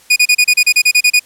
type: tone bursts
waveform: sawtooth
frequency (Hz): 2462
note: D#7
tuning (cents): -19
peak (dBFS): -3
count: 12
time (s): 0.1-1.196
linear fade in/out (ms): 10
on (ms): 62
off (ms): 32
effects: white hiss -46 dBFS RMS until 1.25 s + low-pass 12000 Hz 12 dB/octave